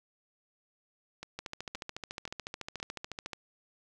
two click trains, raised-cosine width 0.2 ms, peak -21 / -24 dBFS, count 28 / 4, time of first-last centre 1.39-3.332 / 1.23-2.801 s, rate 13.9 / 1.91 Hz, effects none

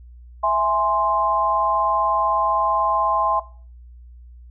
sine chord, E augmented, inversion none, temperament equal, 659.3 / 830.6 / 1046.5 Hz, E5 / G#5 / B#5, 0 / 0 / 0 cents, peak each -22 / -22 / -19 dBFS, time 0.43-3.4 s, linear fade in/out 10 ms, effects noise-tail reverb RT60 0.4 s tail -17 dB re dry + added 60 Hz sine -40 dBFS peak until 4.5 s

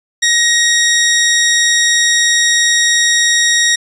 15% pulse tone, 1883 Hz, A#6, 17 cents sharp, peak -3 dBFS, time 0.22-3.76 s, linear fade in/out 10 ms, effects resampled to 22050 Hz

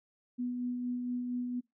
sine tone with tremolo, 246.3 Hz, B3, 5 cents flat, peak -31 dBFS, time 0.38-1.61 s, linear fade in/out 20 ms, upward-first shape sine, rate 4.3 Hz, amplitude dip 30%, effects noise-tail reverb RT60 0.2 s tail -23 dB re dry

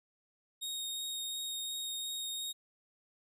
sawtooth tone with vibrato, 3729 Hz, A#7, in tune, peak -34 dBFS, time 0.61-2.53 s, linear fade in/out 20 ms, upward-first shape triangle, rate 2.8 Hz, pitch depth 10 cents each way, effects none

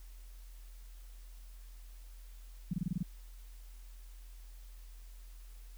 sine tone bursts, 176.9 Hz, F3, 23 cents sharp, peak -30 dBFS, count 7, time 2.71-3.029 s, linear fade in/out 5 ms, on 25 ms, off 24 ms, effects added 42 Hz sine -48 dBFS peak until 5.77 s + white hiss -64 dBFS RMS until 5.77 s

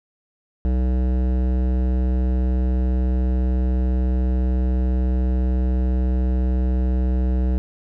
sine tone with hard clipping, 63 Hz, B1, 35 cents sharp, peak -19 dBFS, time 0.65-7.58 s, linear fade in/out 0 ms, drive 15 dB, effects none

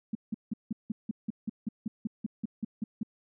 sine tone bursts, 218.2 Hz, A3, 14 cents flat, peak -28 dBFS, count 16, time 0.13-3.032 s, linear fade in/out 5 ms, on 22 ms, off 170 ms, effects none

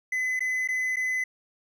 triangle tone with dropouts, 2021 Hz, B6, 39 cents sharp, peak -23 dBFS, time 0.12-1.24 s, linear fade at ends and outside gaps 5 ms, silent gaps 0.394-0.405 / 0.676-0.686 / 0.96-0.967 s, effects none

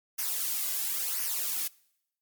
blue noise with flanger, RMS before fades -31 dBFS, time 0.18-1.68 s, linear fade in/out 10 ms, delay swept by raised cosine 0.25 to 2.25 ms, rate 0.96 Hz, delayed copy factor -0.65, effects noise-tail reverb RT60 0.8 s tail -24 dB re dry + MP3 96 kbps

